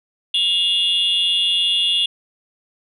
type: tone cluster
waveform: sine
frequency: 2838 / 3311 / 3494 Hz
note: F7 / G#7 / A7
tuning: +27 / -6 / -13 cents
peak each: -18 dBFS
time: 0.34-2.06 s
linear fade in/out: 5 ms
effects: tanh soft clip ceiling -11 dBFS